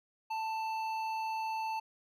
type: tone with hard clipping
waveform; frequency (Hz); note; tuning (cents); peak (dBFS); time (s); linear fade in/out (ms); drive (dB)
triangle; 885; A5; +10; -35; 0.3-1.8; 10; 13
effects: none